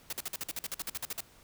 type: noise bursts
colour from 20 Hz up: white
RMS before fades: -36 dBFS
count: 15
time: 0.1-1.206 s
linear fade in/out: 2 ms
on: 28 ms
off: 49 ms
effects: pink hiss -59 dBFS RMS until 1.43 s